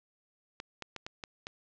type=clicks; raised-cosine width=0.2 ms; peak=-22 dBFS; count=6; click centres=0.601 / 0.823 / 0.963 / 1.065 / 1.238 / 1.469 s; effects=low-pass 6000 Hz 12 dB/octave